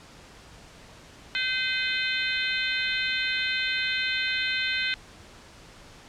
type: harmonic tone with a mistuned harmonic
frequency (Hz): 514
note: C5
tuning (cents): -31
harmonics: 3 / 4 / 5 / 6 / 7 / 8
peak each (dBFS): -30 / -31 / -32 / -33 / -33 / -34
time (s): 1.35-4.94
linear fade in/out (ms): 0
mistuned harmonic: 5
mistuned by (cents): -26
effects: pink hiss -49 dBFS RMS until 6.08 s + low-pass 7000 Hz 12 dB/octave